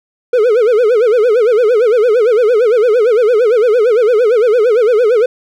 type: tone with vibrato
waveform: triangle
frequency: 458.4 Hz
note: A#4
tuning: 29 cents flat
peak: -5 dBFS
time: 0.33-5.26 s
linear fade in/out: 5 ms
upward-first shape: sine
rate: 8.8 Hz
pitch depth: 180 cents each way
effects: none